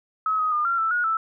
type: tone with pitch steps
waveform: sine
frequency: 1282 / 1257 / 1212 / 1375 / 1324 / 1445 / 1320 Hz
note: E6 / D#6 / D#6 / F6 / E6 / F#6 / E6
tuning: -49 / +17 / -46 / -27 / +7 / -41 / +2 cents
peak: -20 dBFS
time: 0.26-1.17 s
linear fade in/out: 2 ms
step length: 130 ms
effects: none